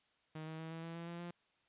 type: tone with pitch steps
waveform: sawtooth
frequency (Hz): 156.8 / 159.08 / 161.39 / 163.74 / 166.12 / 168.54 / 170.99 / 173.48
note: D#3 / D#3 / E3 / E3 / E3 / E3 / F3 / F3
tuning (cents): +14 / +39 / -36 / -11 / +14 / +39 / -36 / -11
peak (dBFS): -40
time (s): 0.35-1.31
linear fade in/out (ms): 5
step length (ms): 120
effects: white hiss -75 dBFS RMS until 1.68 s + resampled to 8000 Hz